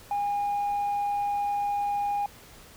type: tone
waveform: sine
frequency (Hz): 815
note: G#5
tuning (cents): -33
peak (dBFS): -23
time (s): 0.11-2.26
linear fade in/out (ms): 2
effects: tanh soft clip ceiling -23 dBFS + pink hiss -50 dBFS RMS until 2.76 s